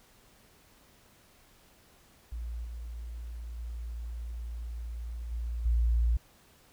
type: tone with level steps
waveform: sine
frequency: 58 Hz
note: A#1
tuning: 8 cents flat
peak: -34 / -37 / -35 / -31 / -22 dBFS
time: 2.32-6.17 s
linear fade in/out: 5 ms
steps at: 2.64 / 3.58 / 5.31 / 5.65 s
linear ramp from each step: 10 ms
effects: tanh soft clip ceiling -18 dBFS + pink hiss -61 dBFS RMS until 6.72 s